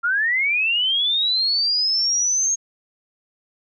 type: linear sweep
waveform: sine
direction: up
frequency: 1361 to 6530 Hz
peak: -17 dBFS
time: 0.03-2.56 s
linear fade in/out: 20 ms
effects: none